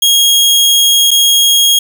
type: tone with dropouts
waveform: sawtooth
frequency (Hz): 3274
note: G#7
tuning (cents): -25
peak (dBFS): -3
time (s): 0.02-1.79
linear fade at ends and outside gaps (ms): 5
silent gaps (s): 1.108-1.113
effects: none